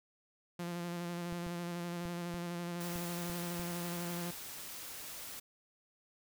sawtooth tone with vibrato, 173.3 Hz, F3, 13 cents flat, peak -34 dBFS, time 0.59-4.31 s, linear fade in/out 5 ms, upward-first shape square, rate 12 Hz, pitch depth 19 cents each way
clicks, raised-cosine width 5 ms, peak -35 dBFS, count 7, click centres 1.325 / 1.466 / 2.055 / 2.342 / 2.958 / 3.299 / 3.596 s
white noise, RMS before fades -46 dBFS, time 2.8-5.4 s, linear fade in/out 10 ms
effects none

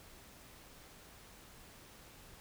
silence, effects pink hiss -57 dBFS RMS until 2.4 s

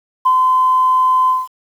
sine tone with ADSR envelope, 1026 Hz, C6, 34 cents flat, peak -7 dBFS, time 0.25-1.48 s, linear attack 13 ms, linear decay 65 ms, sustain -2 dB, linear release 190 ms, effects tanh soft clip ceiling -3 dBFS + 7-bit

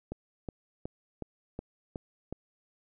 click train, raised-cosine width 2 ms, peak -23 dBFS, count 7, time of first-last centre 0.12-2.326 s, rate 2.72 Hz, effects none

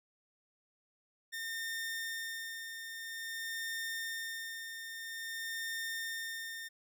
sawtooth tone with tremolo, 1818 Hz, A#6, 44 cents flat, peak -33 dBFS, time 1.32-6.69 s, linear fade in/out 20 ms, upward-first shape sine, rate 0.5 Hz, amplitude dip 50%, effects none

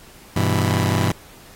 sawtooth chord, E minor, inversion first, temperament just, 98.89 / 123.61 / 164.81 Hz, G2 / B2 / E3, +16 / +2 / 0 cents, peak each -16 / -18 / -19 dBFS, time 0.36-1.12 s, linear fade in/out 5 ms, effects pink hiss -46 dBFS RMS until 1.55 s + AAC 48 kbps

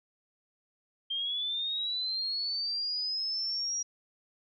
sine linear sweep, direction up, 3167 to 5730 Hz, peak -30 dBFS, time 1.1-3.83 s, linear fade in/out 10 ms, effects none

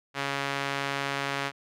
sawtooth tone with band-pass filter, 139.3 Hz, C#3, 9 cents sharp, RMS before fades -31 dBFS, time 0.14-1.52 s, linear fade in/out 50 ms, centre 2000 Hz, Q 0.78, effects none

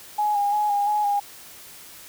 sine tone with vibrato, 826 Hz, G#5, 10 cents flat, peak -19 dBFS, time 0.18-1.2 s, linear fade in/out 10 ms, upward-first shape square, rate 2.9 Hz, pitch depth 27 cents each way, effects white hiss -44 dBFS RMS until 2.08 s

